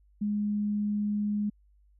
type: tone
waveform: sine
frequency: 207.7 Hz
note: G#3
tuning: in tune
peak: -26 dBFS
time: 0.21-1.5 s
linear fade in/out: 10 ms
effects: added 50 Hz sine -59 dBFS peak until 1.99 s